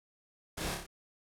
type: noise with echo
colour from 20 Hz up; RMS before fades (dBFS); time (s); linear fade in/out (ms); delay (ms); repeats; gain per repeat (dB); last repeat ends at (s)
pink; -38; 0.57-0.75; 10; 29; 4; -3; 0.866
effects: low-pass 12000 Hz 12 dB/octave